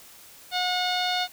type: tone with low-pass filter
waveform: sawtooth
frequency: 725 Hz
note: F#5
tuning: 35 cents flat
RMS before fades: -26 dBFS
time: 0.51-1.28 s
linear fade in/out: 50 ms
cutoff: 4000 Hz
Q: 5.2
effects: white hiss -49 dBFS RMS until 1.32 s